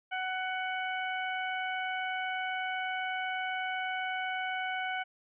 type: harmonic tone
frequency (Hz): 746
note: F#5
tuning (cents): +14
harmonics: 1 / 2 / 3 / 4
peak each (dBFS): -35 / -36 / -39 / -43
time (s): 0.11-5.04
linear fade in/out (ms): 20
effects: none